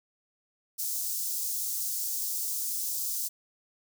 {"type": "high-pass noise", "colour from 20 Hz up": "white", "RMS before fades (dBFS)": -32, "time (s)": [0.78, 3.29], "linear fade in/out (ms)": 20, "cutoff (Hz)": 5300, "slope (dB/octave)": 24, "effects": []}